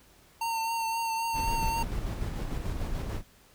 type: tone with vibrato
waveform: square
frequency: 910 Hz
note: A#5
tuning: 42 cents flat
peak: -29 dBFS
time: 0.41-1.83 s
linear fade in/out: 5 ms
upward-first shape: triangle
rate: 3.8 Hz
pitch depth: 25 cents each way
type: noise with tremolo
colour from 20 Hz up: brown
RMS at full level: -31 dBFS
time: 1.33-3.23 s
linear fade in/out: 50 ms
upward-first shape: square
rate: 6.8 Hz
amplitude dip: 30%
effects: pink hiss -59 dBFS RMS until 3.54 s